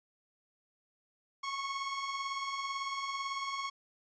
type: beating tone pair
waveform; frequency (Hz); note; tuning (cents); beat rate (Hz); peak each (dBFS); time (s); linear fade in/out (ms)
sawtooth; 1084 / 1102; C#6 / C#6; -39 / -11; 18; -39 / -32; 1.43-3.7; 10
effects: resampled to 16000 Hz